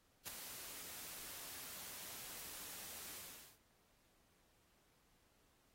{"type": "noise with ADSR envelope", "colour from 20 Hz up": "white", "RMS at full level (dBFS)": -44, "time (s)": [0.25, 3.59], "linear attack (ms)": 27, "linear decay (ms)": 11, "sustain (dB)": -7, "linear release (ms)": 430, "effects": ["pink hiss -75 dBFS RMS until 5.74 s", "AAC 48 kbps"]}